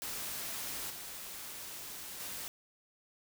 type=noise with level steps; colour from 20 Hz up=white; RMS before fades=-40 / -45 / -42 dBFS; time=0.02-2.48 s; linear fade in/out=0 ms; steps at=0.9 / 2.2 s; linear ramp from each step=2 ms; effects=none